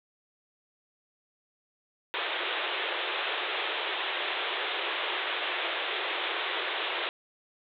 white band-pass noise, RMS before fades -32 dBFS, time 2.14-7.09 s, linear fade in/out 0 ms, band 330 to 3700 Hz, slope 96 dB/octave, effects none

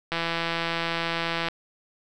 click train, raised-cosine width 0.3 ms, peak -11 dBFS, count 229, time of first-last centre 0.12-1.485 s, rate 167 Hz, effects none

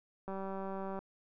click train, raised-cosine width 1 ms, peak -28 dBFS, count 138, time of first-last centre 0.28-0.99 s, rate 193 Hz, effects none

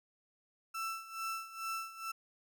35% pulse tone with tremolo, 1331 Hz, E6, 16 cents sharp, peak -34 dBFS, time 0.74-2.12 s, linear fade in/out 10 ms, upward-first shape sine, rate 2.3 Hz, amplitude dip 80%, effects none

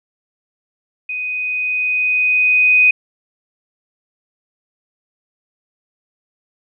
sine tone with level ramp, 2497 Hz, D#7, 6 cents sharp, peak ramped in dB -21 to -7 dBFS, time 1.09-2.91 s, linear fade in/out 5 ms, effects none

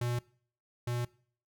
square tone pair in turn, 120.9 / 120.9 Hz, B2 / B2, -36 / -36 cents, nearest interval unison, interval 0 cents, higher neither, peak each -31 / -32 dBFS, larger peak first, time 0.01-0.19 / 0.87-1.05 s, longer neither, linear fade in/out 5 ms, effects noise-tail reverb RT60 0.5 s tail -22 dB re dry

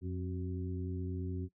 harmonic tone with a mistuned harmonic, 89.5 Hz, F2, 43 cents sharp, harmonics 1 / 2 / 3 / 4, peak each -37 / -43 / -43 / -45 dBFS, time 0.01-1.49 s, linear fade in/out 50 ms, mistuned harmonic 4, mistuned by +66 cents, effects noise-tail reverb RT60 0.1 s tail -19 dB re dry

